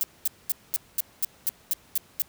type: noise bursts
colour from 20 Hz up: violet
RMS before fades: -24 dBFS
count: 10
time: 0.01-2.22 s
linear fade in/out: 0 ms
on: 23 ms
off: 220 ms
effects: pink hiss -56 dBFS RMS until 2.28 s + high-pass 60 Hz 12 dB/octave